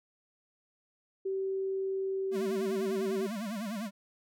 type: tone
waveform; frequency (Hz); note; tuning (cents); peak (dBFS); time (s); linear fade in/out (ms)
sine; 385; G4; -31; -30; 1.25-3.27; 10
type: tone with vibrato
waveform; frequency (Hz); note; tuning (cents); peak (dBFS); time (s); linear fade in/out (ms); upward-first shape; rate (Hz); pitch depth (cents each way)
square; 212.7; G#3; +42; -35; 2.31-3.91; 50; sine; 10; 170
effects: none